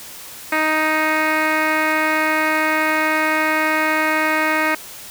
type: tone with low-pass filter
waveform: 10% pulse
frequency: 311.8 Hz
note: D#4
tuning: 4 cents sharp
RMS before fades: -18 dBFS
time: 0.52-4.75 s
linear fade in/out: 5 ms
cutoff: 2400 Hz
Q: 2.9
effects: white hiss -36 dBFS RMS until 5.1 s